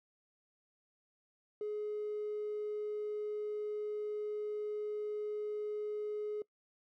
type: tone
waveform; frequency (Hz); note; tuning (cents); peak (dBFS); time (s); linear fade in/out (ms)
triangle; 421; G#4; +24; -32; 1.61-6.42; 2
effects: noise-tail reverb RT60 0.1 s tail -24 dB re dry + tanh soft clip ceiling -33 dBFS